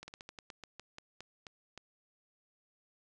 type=slowing click train; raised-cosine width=0.2 ms; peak=-29 dBFS; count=13; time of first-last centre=0.03-1.777 s; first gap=50 ms; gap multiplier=1.18; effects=resampled to 24000 Hz